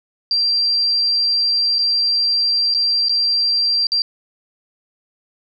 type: tone with dropouts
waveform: sine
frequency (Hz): 4722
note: D8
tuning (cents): +9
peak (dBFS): -14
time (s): 0.31-4.02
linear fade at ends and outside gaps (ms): 1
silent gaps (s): 1.785-1.79 / 2.74-2.747 / 3.085-3.094 / 3.869-3.919
effects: 9-bit